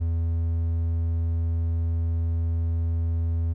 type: tone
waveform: triangle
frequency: 83 Hz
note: E2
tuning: 12 cents sharp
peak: -20 dBFS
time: 0-3.54 s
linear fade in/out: 20 ms
effects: none